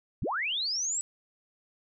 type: linear sweep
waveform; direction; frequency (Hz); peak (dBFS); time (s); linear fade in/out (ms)
sine; up; 37.28 to 7902; -28; 0.22-1.01; 0
effects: none